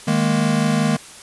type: chord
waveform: square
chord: D# suspended fourth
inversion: none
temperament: equal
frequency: 155.56 / 207.7 / 233.1 Hz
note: D#3 / G#3 / A#3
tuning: 0 / 0 / 0 cents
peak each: -21 dBFS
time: 0.07-0.97 s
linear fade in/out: 10 ms
effects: white hiss -40 dBFS RMS until 1.22 s + resampled to 24000 Hz